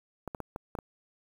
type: clicks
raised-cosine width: 1 ms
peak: -22 dBFS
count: 6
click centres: 0.277 / 0.348 / 0.403 / 0.561 / 0.752 / 0.788 s
effects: 8-bit